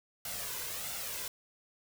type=noise with flanger; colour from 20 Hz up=white; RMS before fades=-39 dBFS; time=0.25-1.28 s; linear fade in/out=2 ms; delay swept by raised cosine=1.4 to 2 ms; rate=1.5 Hz; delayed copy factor=+0.55; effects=none